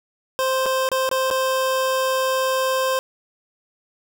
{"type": "tone with dropouts", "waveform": "25% pulse", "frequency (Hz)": 523.3, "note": "C5", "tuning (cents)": 0, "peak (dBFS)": -15, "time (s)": [0.39, 2.99], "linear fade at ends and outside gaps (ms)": 0, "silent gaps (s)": [[0.658, 0.663], [0.889, 0.916], [1.091, 1.113], [1.303, 1.311]], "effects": []}